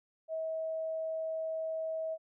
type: tone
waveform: sine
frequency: 642 Hz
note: E5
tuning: 46 cents flat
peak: -33 dBFS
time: 0.28-2.18 s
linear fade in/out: 50 ms
effects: none